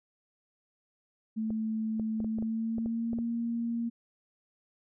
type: tone with pitch glide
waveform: sine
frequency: 220 to 233.1 Hz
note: A3 to A#3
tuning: 0 to 0 cents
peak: -29 dBFS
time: 1.36-3.9 s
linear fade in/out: 20 ms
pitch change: +100 cents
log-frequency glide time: 2.25-3.23 s
type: clicks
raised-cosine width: 2 ms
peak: -27 dBFS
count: 10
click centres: 1.505 / 1.997 / 2.203 / 2.245 / 2.386 / 2.425 / 2.783 / 2.86 / 3.132 / 3.187 s
effects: none